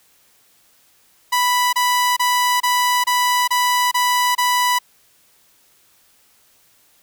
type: tone bursts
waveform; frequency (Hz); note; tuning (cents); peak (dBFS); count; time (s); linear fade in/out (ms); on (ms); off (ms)
sawtooth; 987.8; B5; 0; -11; 8; 1.32-4.789; 10; 410; 27
effects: white hiss -56 dBFS RMS until 7.02 s